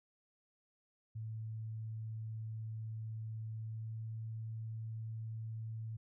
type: tone with pitch glide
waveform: sine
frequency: 110.5 to 111.46 Hz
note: A2 to A2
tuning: +8 to +23 cents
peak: -40 dBFS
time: 1.15-5.97 s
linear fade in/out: 10 ms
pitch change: +15 cents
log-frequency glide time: 3.56-4.04 s
effects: none